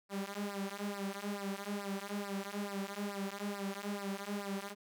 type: tone with flanger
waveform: sawtooth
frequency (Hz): 200.4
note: G3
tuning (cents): +38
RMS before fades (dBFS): -40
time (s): 0.09-4.75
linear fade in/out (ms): 50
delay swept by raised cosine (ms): 0.3 to 5.4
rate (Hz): 2.3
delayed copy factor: -1
effects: none